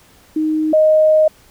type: tone pair in turn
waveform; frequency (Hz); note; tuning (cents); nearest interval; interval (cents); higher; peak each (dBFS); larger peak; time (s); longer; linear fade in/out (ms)
sine; 311.1 / 622.2; D#4 / D#5; 0 / 0; octave; 1200; second; -14 / -8; second; 0.36-0.73 / 0.73-1.28; second; 5
effects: pink hiss -49 dBFS RMS until 1.5 s